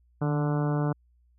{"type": "harmonic tone with a mistuned harmonic", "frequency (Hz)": 146.83, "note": "D3", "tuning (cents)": 0, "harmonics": [1, 2, 3, 4, 5, 6, 7, 8, 9, 10], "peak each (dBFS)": [-25, -31, -35, -37, -39, -41, -42, -43, -44, -45], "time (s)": [0.21, 0.93], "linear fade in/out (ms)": 10, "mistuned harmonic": 1, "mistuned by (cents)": 36, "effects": ["added 60 Hz sine -60 dBFS peak until 1.38 s"]}